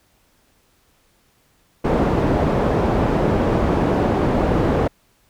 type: low-pass noise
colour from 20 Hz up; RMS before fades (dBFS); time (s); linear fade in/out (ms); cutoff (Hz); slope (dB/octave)
white; -18; 1.84-4.88; 10; 510; 12
effects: pink hiss -60 dBFS RMS until 5.29 s